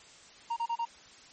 triangle tone bursts, 931 Hz, A#5, 2 cents flat, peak -27 dBFS, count 4, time 0.5-0.853 s, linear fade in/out 10 ms, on 65 ms, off 31 ms, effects white hiss -54 dBFS RMS until 1.32 s + MP3 32 kbps

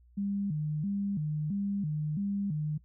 sine tone with vibrato, 174.2 Hz, F3, 4 cents flat, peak -29 dBFS, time 0.17-2.78 s, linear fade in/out 10 ms, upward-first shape square, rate 1.5 Hz, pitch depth 240 cents each way, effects noise-tail reverb RT60 0.1 s tail -20 dB re dry + added 60 Hz sine -57 dBFS peak until 2.84 s

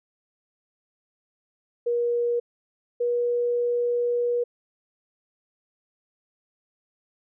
sine tone pair in turn, 476.8 / 481.5 Hz, A#4 / B4, +39 / -44 cents, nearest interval unison, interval 17 cents, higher second, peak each -21 dBFS, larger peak neither, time 1.86-2.4 / 3-4.44 s, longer second, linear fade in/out 10 ms, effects none

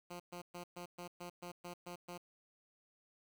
10% pulse tone bursts, 175.9 Hz, F3, 13 cents sharp, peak -37 dBFS, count 10, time 0.1-2.18 s, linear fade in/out 10 ms, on 100 ms, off 120 ms, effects 11-bit

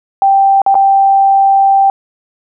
sine tone with dropouts, 784 Hz, G5, in tune, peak -5 dBFS, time 0.22-1.9 s, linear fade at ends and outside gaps 1 ms, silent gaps 0.618-0.663 / 0.744-0.752 s, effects none

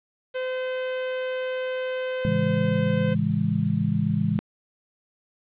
45% pulse tone, 513 Hz, C5, 34 cents flat, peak -26 dBFS, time 0.34-3.15 s, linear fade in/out 20 ms
sine chord, A major seventh, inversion none, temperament just, 110 / 137.5 / 165 / 206.2 Hz, A2 / C#3 / E3 / G#3, 0 / -14 / +2 / -12 cents, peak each -28 / -28 / -25 / -25 dBFS, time 2.25-4.39 s, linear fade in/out 0 ms
effects resampled to 8000 Hz + 9-bit

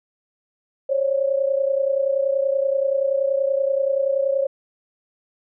sine tone pair together, 540 / 570.5 Hz, C#5 / C#5, -45 / +50 cents, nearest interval minor second, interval 95 cents, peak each -19 / -23 dBFS, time 0.89-4.47 s, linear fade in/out 10 ms, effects none

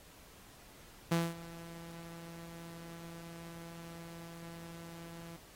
sawtooth tone with ADSR envelope, 167.8 Hz, E3, 31 cents sharp, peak -23 dBFS, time 1.11-5.37 s, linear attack 10 ms, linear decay 220 ms, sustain -20 dB, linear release 12 ms, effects pink hiss -58 dBFS RMS until 5.55 s + AAC 48 kbps

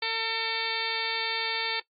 harmonic tone with a mistuned harmonic, 451 Hz, A4, 43 cents sharp, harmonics 1 / 2 / 3 / 4 / 5 / 6 / 7 / 8 / 9 / 10, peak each -38 / -35 / -40 / -37 / -34 / -39 / -40 / -35 / -40 / -35 dBFS, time 0.02-1.8 s, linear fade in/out 5 ms, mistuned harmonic 6, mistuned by -19 cents, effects noise-tail reverb RT60 0.1 s tail -19 dB re dry + AAC 48 kbps

